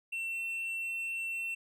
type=tone; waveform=triangle; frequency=2701 Hz; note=E7; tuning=42 cents sharp; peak=-32 dBFS; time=0.12-1.55 s; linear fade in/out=10 ms; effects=none